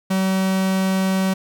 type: tone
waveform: 45% pulse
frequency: 190 Hz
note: F#3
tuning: 46 cents sharp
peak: -17 dBFS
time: 0.1-1.34 s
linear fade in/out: 10 ms
effects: none